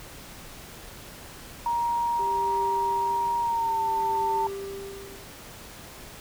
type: tone with pitch glide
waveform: sine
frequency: 942 to 897.4 Hz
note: A#5 to A5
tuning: +18 to +34 cents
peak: -23 dBFS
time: 1.66-4.47 s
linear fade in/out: 2 ms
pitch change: -84 cents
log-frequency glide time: 3.41-3.83 s
type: tone with tremolo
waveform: triangle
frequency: 394.1 Hz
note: G4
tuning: 9 cents sharp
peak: -28 dBFS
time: 2.19-5.27 s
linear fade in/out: 5 ms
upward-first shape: triangle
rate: 0.57 Hz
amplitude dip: 95%
effects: pink hiss -44 dBFS RMS until 6.2 s